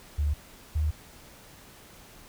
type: tone pair in turn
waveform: sine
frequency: 73.42 / 76.53 Hz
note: D2 / D#2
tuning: 0 / -28 cents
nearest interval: minor second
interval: 72 cents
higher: second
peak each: -23 dBFS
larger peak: neither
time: 0.18-0.34 / 0.75-0.91 s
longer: neither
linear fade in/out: 10 ms
effects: pink hiss -51 dBFS RMS until 2.28 s